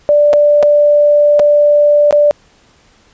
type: tone with dropouts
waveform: sine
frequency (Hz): 588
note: D5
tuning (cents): +2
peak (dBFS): -5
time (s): 0.09-2.31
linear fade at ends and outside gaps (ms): 0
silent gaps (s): 0.331-0.336 / 0.627-0.631 / 1.394-1.398 / 2.109-2.126
effects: pink hiss -49 dBFS RMS until 3.13 s + resampled to 16000 Hz